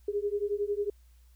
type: beating tone pair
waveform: sine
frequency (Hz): 404.1 / 415.1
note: G#4 / G#4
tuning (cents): -47 / -1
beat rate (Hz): 11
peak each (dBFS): -31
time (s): 0.08-0.9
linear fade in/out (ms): 5
effects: added 60 Hz sine -55 dBFS peak until 1.35 s + white hiss -70 dBFS RMS until 1.35 s